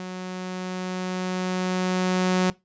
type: tone with level ramp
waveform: sawtooth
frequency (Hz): 183.9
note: F#3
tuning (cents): -10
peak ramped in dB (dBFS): -28 to -14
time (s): 0-2.5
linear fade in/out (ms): 2
effects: noise-tail reverb RT60 0.2 s tail -20 dB re dry + resampled to 16000 Hz